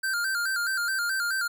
square tone with vibrato, 1480 Hz, F#6, in tune, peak -26 dBFS, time 0.03-1.48 s, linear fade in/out 10 ms, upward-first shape square, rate 4.7 Hz, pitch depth 87 cents each way, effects none

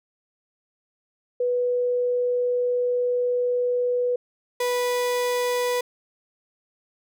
sine / 35% pulse tone pair in turn, 491.8 / 491.8 Hz, B4 / B4, -7 / -7 cents, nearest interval unison, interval 0 cents, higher neither, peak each -20 dBFS, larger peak neither, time 1.4-4.16 / 4.6-5.81 s, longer first, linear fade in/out 5 ms, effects none

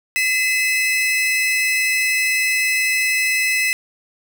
40% pulse tone pair together, 2028 / 2595 Hz, B6 / E7, +45 / -28 cents, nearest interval major third, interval 427 cents, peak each -18 dBFS, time 0.16-3.73 s, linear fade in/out 0 ms, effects none

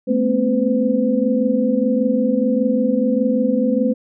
sine tone cluster, 215.5 / 237.1 / 262.2 / 508 Hz, A3 / A#3 / C4 / B4, -36 / +30 / +4 / +49 cents, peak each -20 dBFS, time 0.07-3.94 s, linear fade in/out 20 ms, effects none

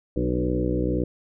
harmonic tone with a mistuned harmonic, 61.74 Hz, B1, in tune, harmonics 1 / 2 / 3 / 4 / 5 / 6 / 7 / 8 / 9, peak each -28 / -30 / -30 / -34 / -27 / -30 / -37 / -30 / -39 dBFS, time 0.16-1.04 s, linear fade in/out 5 ms, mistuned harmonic 5, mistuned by -33 cents, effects none

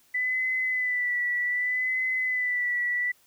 sine tone with vibrato, 1991 Hz, B6, 14 cents sharp, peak -24 dBFS, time 0.14-3.12 s, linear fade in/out 10 ms, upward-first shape sine, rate 0.65 Hz, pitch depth 36 cents each way, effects white hiss -62 dBFS RMS until 3.26 s

